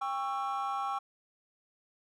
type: chord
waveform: triangle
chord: C# diminished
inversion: second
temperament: just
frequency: 798.3 / 1108.7 / 1330.5 Hz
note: G5 / C#6 / E6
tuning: +31 / 0 / +16 cents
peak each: -32 / -33 / -35 dBFS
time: 0.01-0.99 s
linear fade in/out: 10 ms
effects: tanh soft clip ceiling -24 dBFS